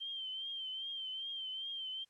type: tone with vibrato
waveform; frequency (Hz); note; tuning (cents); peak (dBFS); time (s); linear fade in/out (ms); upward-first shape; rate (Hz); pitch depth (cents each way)
sine; 3136; G7; 0; -39; 0-2.05; 20; triangle; 2.5; 63
effects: white hiss -75 dBFS RMS until 2.09 s + low-pass 8000 Hz 12 dB/octave